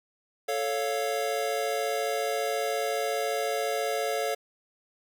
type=chord; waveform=square; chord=A augmented; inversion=none; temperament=equal; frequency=440 / 554.4 / 698.5 Hz; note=A4 / C#5 / E#5; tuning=0 / 0 / 0 cents; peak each=-32 dBFS; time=0.48-4.35 s; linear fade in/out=10 ms; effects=none